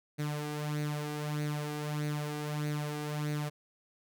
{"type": "tone with flanger", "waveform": "sawtooth", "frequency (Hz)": 149.2, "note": "D3", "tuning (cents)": 28, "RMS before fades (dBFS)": -35, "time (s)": [0.18, 3.5], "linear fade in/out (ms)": 20, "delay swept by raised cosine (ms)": [0.47, 2.57], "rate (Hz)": 1.6, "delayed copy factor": 0.6, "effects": []}